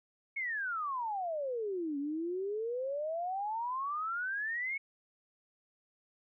sine exponential two-way sweep, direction down then up, 2226 to 277.2 to 2226 Hz, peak -33 dBFS, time 0.36-4.78 s, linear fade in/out 10 ms, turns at 1.98 s, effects none

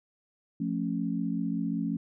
sine chord, F augmented, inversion none, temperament equal with one note detuned, 174.61 / 220 / 275.3 Hz, F3 / A3 / C#4, 0 / 0 / -12 cents, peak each -32 dBFS, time 0.6-1.97 s, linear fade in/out 5 ms, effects none

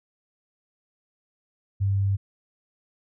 sine tone, 98.5 Hz, G2, 9 cents sharp, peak -20 dBFS, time 1.8-2.17 s, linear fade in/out 20 ms, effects none

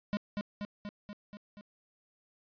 square tone with echo, 205.9 Hz, G#3, 15 cents flat, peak -30 dBFS, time 0.13-0.17 s, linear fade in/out 0 ms, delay 240 ms, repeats 6, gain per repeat -3 dB, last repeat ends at 1.61 s, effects resampled to 11025 Hz

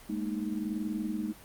sine chord, Ab suspended second, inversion none, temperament equal with one note detuned, 207.7 / 228.4 / 311.1 Hz, Ab3 / Bb3 / Eb4, 0 / -35 / 0 cents, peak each -34 / -36 / -35 dBFS, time 0.09-1.33 s, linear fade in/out 10 ms, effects pink hiss -52 dBFS RMS until 1.44 s + Opus 32 kbps

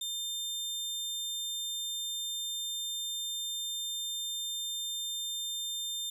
sawtooth tone, 3600 Hz, A7, 39 cents sharp, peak -31 dBFS, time 0.01-6.1 s, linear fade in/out 5 ms, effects none

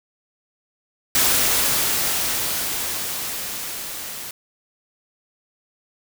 white noise with level ramp, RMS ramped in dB -17 to -33 dBFS, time 1.15-4.31 s, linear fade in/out 2 ms, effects none

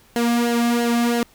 sawtooth tone with flanger, 236.7 Hz, A#3, 27 cents sharp, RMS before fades -19 dBFS, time 0.16-1.23 s, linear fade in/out 0 ms, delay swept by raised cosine 0.82 to 2.22 ms, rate 3 Hz, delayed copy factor -0.65, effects pink hiss -53 dBFS RMS until 1.34 s

